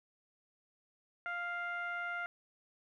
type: tone with low-pass filter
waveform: 15% pulse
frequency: 699 Hz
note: F5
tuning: 1 cent sharp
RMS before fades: -39 dBFS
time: 1.26-2.26 s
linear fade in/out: 0 ms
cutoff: 1700 Hz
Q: 4.3
effects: none